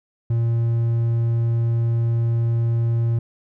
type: tone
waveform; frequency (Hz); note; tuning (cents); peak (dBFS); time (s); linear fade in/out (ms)
triangle; 116.2; A#2; -5; -15; 0.3-3.19; 5
effects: none